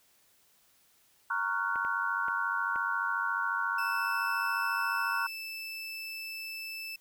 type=chord; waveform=sine; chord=Gb major seventh; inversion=first; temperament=equal with one note detuned; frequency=932.3 / 1108.7 / 1396.9 / 1491.1 Hz; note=Bb5 / Db6 / F6 / Gb6; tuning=0 / 0 / 0 / +13 cents; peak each=-36 / -35 / -33 / -33 dBFS; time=1.3-5.27 s; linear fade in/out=5 ms
type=clicks; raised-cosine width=0.5 ms; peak=-28 dBFS; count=4; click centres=1.758 / 1.849 / 2.283 / 2.759 s
type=tone; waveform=30% pulse; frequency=2637 Hz; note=E7; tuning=in tune; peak=-35 dBFS; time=3.78-6.96 s; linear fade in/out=5 ms
effects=white hiss -66 dBFS RMS until 7 s